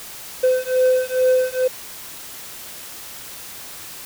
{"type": "beating tone pair", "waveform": "triangle", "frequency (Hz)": [510, 512.3], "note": ["C5", "C5"], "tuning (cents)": [-44, -37], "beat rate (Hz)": 2.3, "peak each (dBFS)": -16, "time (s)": [0.43, 1.68], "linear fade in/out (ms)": 10, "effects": ["white hiss -36 dBFS RMS until 4.05 s"]}